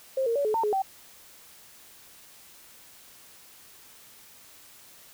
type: tone with pitch steps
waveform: sine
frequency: 530 / 462.8 / 568 / 429.1 / 906 / 420.1 / 773 Hz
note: C5 / A#4 / C#5 / A4 / A#5 / G#4 / G5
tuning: +22 / -13 / +42 / -43 / -50 / +20 / -24 cents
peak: -23 dBFS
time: 0.17-0.821 s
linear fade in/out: 5 ms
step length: 93 ms
effects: white hiss -52 dBFS RMS until 5.13 s